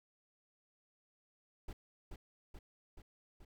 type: noise with echo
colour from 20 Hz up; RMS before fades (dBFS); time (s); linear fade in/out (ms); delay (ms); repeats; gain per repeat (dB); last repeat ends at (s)
brown; -44; 1.68-1.73; 5; 430; 4; -3; 3.45
effects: none